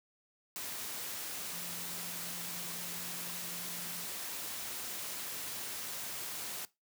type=tone in noise; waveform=sine; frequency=174.61 Hz; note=F3; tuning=in tune; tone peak=-51 dBFS; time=1.53-4.04 s; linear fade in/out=0 ms; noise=white; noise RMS=-41 dBFS; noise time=0.56-6.65 s; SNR=-13 dB; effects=noise-tail reverb RT60 0.2 s tail -19 dB re dry + high-pass 100 Hz 12 dB/octave